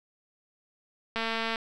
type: click train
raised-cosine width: 0.3 ms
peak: -15 dBFS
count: 91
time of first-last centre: 1.16-1.558 s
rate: 226 Hz
effects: none